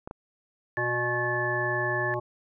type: clicks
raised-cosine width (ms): 1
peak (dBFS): -23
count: 2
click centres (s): 0.075 / 0.111
type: tone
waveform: sine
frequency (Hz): 1738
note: A6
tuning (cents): -22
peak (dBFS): -28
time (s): 0.77-2.14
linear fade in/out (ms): 0
type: harmonic tone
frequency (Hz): 121.2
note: B2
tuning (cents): -32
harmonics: 1 / 3 / 5 / 7 / 9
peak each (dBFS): -34 / -32 / -33 / -35 / -35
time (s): 0.77-2.2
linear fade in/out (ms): 10
effects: none